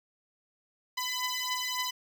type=beating tone pair; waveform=10% pulse; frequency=1002 / 1005.6 Hz; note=B5 / B5; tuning=+25 / +31 cents; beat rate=3.6 Hz; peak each=-25 dBFS; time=0.97-1.91 s; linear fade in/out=10 ms; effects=none